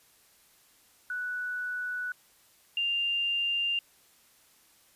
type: tone pair in turn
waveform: sine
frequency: 1480 / 2794 Hz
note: F#6 / F7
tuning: 0 / 0 cents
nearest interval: major seventh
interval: 1100 cents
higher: second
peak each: -31 / -26 dBFS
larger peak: second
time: 1.1-2.12 / 2.77-3.79 s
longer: neither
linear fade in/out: 2 ms
effects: white hiss -62 dBFS RMS until 4.95 s + resampled to 32000 Hz